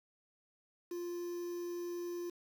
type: tone with quantisation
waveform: triangle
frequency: 349.2 Hz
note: F4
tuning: in tune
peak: -36 dBFS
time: 0.91-2.3 s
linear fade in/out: 5 ms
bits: 9
effects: none